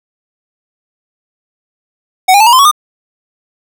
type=tone with pitch steps; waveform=square; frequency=747 / 809.9 / 878.1 / 952.1 / 1032.3 / 1119.2 / 1213.5 Hz; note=F#5 / G#5 / A5 / A#5 / C6 / C#6 / D#6; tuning=+16 / -44 / -4 / +36 / -24 / +16 / -44 cents; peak=-4 dBFS; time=2.28-2.714 s; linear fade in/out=10 ms; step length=62 ms; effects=none